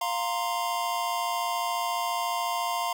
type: chord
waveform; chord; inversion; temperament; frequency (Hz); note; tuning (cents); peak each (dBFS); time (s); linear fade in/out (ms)
square; F suspended fourth; none; equal; 698.5 / 932.3 / 1046.5; F5 / Bb5 / C6; 0 / 0 / 0; -32; 0.01-2.93; 5
effects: 10-bit